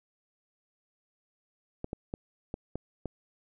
clicks, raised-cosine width 2 ms, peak -21 dBFS, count 6, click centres 1.844 / 1.931 / 2.139 / 2.541 / 2.756 / 3.057 s, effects none

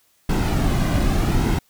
brown noise with flanger, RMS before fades -19 dBFS, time 0.29-1.59 s, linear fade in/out 5 ms, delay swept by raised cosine 1.7 to 2.27 ms, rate 0.82 Hz, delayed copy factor -0.5, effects white hiss -61 dBFS RMS until 1.69 s

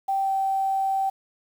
sine tone with pitch glide, 780 to 775.5 Hz, G5 to G5, -9 to -19 cents, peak -21 dBFS, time 0.08-1.1 s, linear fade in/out 10 ms, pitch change -10 cents, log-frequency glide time 0.22-0.3 s, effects 8-bit

